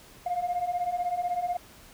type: beating tone pair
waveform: sine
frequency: 698.5 / 714.5 Hz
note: F5 / F5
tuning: 0 / +39 cents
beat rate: 16 Hz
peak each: -30 / -27 dBFS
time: 0.26-1.57 s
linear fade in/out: 5 ms
effects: tanh soft clip ceiling -22 dBFS + pink hiss -52 dBFS RMS until 1.93 s